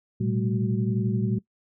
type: tone cluster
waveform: sine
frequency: 115.7 / 127.2 / 193.6 / 215.7 / 372.8 Hz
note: A#2 / C3 / G3 / A3 / F#4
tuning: -13 / -48 / -21 / -34 / +13 cents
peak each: -26 / -33 / -27 / -30 / -34 dBFS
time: 0.2-1.39 s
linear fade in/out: 10 ms
effects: noise-tail reverb RT60 0.1 s tail -20 dB re dry